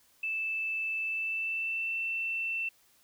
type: tone with pitch glide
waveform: sine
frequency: 2637 to 2680 Hz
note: E7 to E7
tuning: 0 to +28 cents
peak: -30 dBFS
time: 0.23-2.69 s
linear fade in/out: 5 ms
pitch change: +28 cents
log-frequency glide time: 1.04-1.99 s
effects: white hiss -65 dBFS RMS until 3.03 s